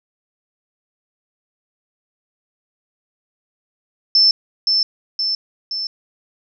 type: tone with echo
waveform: sine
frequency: 5300 Hz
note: E8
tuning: 9 cents sharp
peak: -9 dBFS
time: 4.15-4.31 s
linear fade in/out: 2 ms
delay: 520 ms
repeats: 3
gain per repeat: -4 dB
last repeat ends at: 5.87 s
effects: none